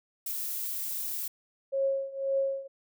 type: noise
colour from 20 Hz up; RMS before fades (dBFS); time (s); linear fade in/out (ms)
violet; -34; 0.26-1.28; 5
type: tone with tremolo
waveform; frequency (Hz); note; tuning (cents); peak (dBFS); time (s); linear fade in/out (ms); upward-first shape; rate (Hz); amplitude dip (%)
sine; 544; C#5; -33; -23; 1.72-2.68; 20; triangle; 1.9; 90
effects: none